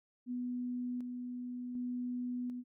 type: tone with tremolo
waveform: sine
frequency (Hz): 246.9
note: B3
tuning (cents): 0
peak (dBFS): -35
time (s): 0.26-2.64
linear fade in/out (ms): 50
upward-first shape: square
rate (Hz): 0.67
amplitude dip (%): 35
effects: none